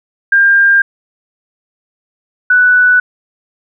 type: tone pair in turn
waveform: sine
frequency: 1600 / 1485.5 Hz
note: G6 / F#6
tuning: +35 / +6 cents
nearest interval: minor second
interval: 129 cents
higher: first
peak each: -5 dBFS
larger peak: neither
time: 0.32-0.82 / 2.5-3 s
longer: neither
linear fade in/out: 5 ms
effects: none